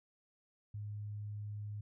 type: tone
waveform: sine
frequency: 104.2 Hz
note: G#2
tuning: 6 cents sharp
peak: -40 dBFS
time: 0.74-1.81 s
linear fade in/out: 5 ms
effects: none